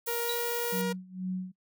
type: noise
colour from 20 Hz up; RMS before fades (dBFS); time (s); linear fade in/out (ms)
violet; -36; 0.06-0.82; 10
type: tone with pitch glide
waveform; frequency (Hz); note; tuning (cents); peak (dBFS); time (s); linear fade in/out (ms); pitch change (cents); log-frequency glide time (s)
sawtooth; 471.4 to 475; A#4 to A#4; +19 to +33; -27; 0.07-0.93; 10; +14; 0.23-0.31
type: tone with exponential decay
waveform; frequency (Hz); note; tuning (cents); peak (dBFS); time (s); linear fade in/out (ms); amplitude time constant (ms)
sine; 3887; B7; -28; -29; 0.29-0.47; 2; 38
type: tone with tremolo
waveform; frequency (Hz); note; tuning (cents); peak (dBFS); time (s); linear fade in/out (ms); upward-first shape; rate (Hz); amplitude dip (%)
sine; 185; F#3; 0; -29; 0.72-1.52; 10; sine; 2.1; 90
effects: noise-tail reverb RT60 0.1 s tail -24 dB re dry